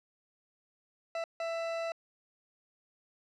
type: tone bursts at uneven times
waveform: 40% pulse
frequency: 664 Hz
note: E5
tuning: 12 cents sharp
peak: -32 dBFS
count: 2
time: 1.15-1.24 / 1.4-1.92 s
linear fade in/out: 2 ms
effects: low-pass 4000 Hz 12 dB/octave